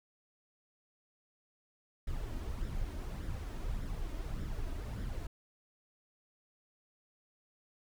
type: noise with flanger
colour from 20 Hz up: brown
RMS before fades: -38 dBFS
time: 2.07-5.27 s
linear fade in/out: 5 ms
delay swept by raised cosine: 0.55 to 3.25 ms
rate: 1.7 Hz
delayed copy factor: +0.5
effects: none